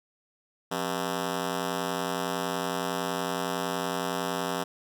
10% pulse ring-modulated tone, 220 Hz, A3, in tune, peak -17 dBFS, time 0.71-4.64 s, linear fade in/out 10 ms, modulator 45.4 Hz, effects none

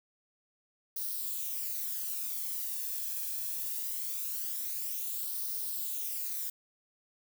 violet noise with flanger, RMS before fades -36 dBFS, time 0.96-6.5 s, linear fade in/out 5 ms, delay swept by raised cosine 0.2 to 1.2 ms, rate 0.22 Hz, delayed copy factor +0.55, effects none

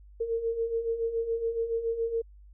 sine beating tone pair, 453.3 / 460.4 Hz, A#4 / A#4, -48 / -22 cents, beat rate 7.1 Hz, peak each -34 / -28 dBFS, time 0.2-2.22 s, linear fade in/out 10 ms, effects added 50 Hz sine -49 dBFS peak until 2.53 s

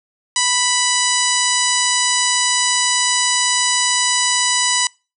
harmonic tone, 987.8 Hz, B5, in tune, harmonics 1 / 2 / 3 / 4 / 5 / 6 / 7 / 8 / 9, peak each -23 / -23 / -23 / -23 / -23 / -23 / -23 / -23 / -23 dBFS, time 0.36-4.87 s, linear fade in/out 2 ms, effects noise-tail reverb RT60 0.3 s tail -25 dB re dry

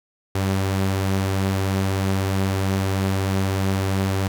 sawtooth tone pair together, 96.08 / 195.3 Hz, G2 / G3, -34 / -6 cents, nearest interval octave, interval 1228 cents, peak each -16 / -26 dBFS, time 0.35-4.28 s, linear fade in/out 5 ms, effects none

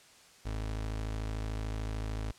30% pulse tone, 53.5 Hz, A1, 48 cents flat, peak -31 dBFS, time 0.45-2.32 s, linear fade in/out 10 ms, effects white hiss -58 dBFS RMS until 2.38 s + low-pass 8000 Hz 12 dB/octave

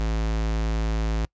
square tone, 54.6 Hz, A1, 13 cents flat, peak -23 dBFS, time 0-1.25 s, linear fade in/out 0 ms, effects noise-tail reverb RT60 0.1 s tail -25 dB re dry + resampled to 16000 Hz

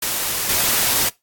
white noise with level steps, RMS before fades -22 / -18 dBFS, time 0.02-1.09 s, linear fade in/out 5 ms, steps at 0.49 s, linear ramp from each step 2 ms, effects noise-tail reverb RT60 0.2 s tail -21 dB re dry + AAC 64 kbps

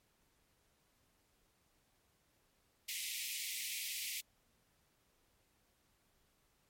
pink high-pass noise, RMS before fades -42 dBFS, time 2.88-4.21 s, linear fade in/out 10 ms, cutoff 2000 Hz, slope 96 dB/octave, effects pink hiss -75 dBFS RMS until 6.69 s + MP3 64 kbps

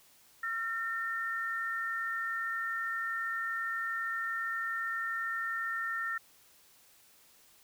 sine tone pair together, 1365 / 1817.5 Hz, F6 / A#6, -40 / -44 cents, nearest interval perfect fourth, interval 496 cents, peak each -36 / -34 dBFS, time 0.43-6.18 s, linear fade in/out 5 ms, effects white hiss -62 dBFS RMS until 7.63 s

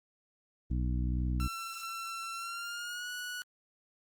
harmonic tone, 61.74 Hz, B1, in tune, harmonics 1 / 2 / 3 / 4 / 5, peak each -30 / -36 / -40 / -42 / -44 dBFS, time 0.7-1.48 s, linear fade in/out 10 ms
sawtooth tone with pitch glide, 1347 to 1468.9 Hz, E6 to F#6, +37 to -13 cents, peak -34 dBFS, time 1.4-3.42 s, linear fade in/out 0 ms, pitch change +150 cents, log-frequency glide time 2.34-3.1 s
effects Opus 24 kbps

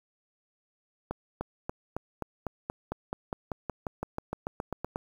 accelerating click train, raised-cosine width 1 ms, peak -18 dBFS, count 21, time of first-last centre 1.11-4.959 s, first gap 300 ms, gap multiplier 0.95, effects 8-bit

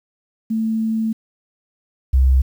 sine tone pair in turn, 221.9 / 65.53 Hz, A3 / C2, +15 / +3 cents, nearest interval octave + major sixth, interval 2112 cents, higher first, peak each -17 / -10 dBFS, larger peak second, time 0.5-1.13 / 2.13-2.42 s, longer first, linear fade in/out 10 ms, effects 8-bit

